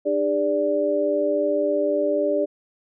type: tone cluster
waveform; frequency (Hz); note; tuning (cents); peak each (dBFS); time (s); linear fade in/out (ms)
sine; 301.2 / 404.9 / 584; D4 / G#4 / D5; +44 / -44 / -10; -26 / -24 / -21; 0.05-2.46; 20
effects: none